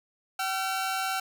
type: tone pair together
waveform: sawtooth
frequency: 764.1 / 1360 Hz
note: G5 / F6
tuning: -44 / -46 cents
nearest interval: minor seventh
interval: 998 cents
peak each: -26 / -28 dBFS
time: 0.39-1.2 s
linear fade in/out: 5 ms
effects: none